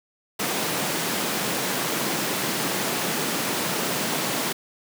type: high-pass noise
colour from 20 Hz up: pink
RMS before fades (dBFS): -26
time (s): 0.39-4.53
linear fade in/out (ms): 10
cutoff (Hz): 160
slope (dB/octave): 24
effects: none